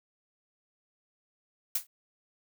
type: noise with exponential decay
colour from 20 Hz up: blue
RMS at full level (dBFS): -24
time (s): 1.75-1.87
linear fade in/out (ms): 5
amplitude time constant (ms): 24
effects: none